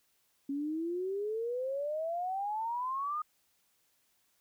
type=exponential sweep; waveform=sine; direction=up; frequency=274.2 to 1244.5 Hz; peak=-32 dBFS; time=0.49-3.22 s; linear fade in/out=5 ms; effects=white hiss -73 dBFS RMS until 4.4 s